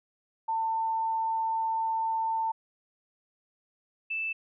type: tone pair in turn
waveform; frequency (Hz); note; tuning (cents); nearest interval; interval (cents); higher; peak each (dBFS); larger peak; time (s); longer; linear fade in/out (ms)
sine; 896 / 2640; A5 / E7; +31 / +2; octave + perfect fifth; 1871; second; -26 / -29; first; 0.48-2.52 / 4.1-4.33; first; 10
effects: none